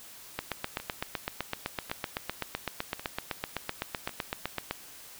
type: two click trains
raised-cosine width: 0.3 ms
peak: -14 / -23 dBFS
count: 35 / 4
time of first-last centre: 0.39-4.71 / 0.8-4.093 s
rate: 7.87 / 0.911 Hz
effects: white hiss -49 dBFS RMS until 5.19 s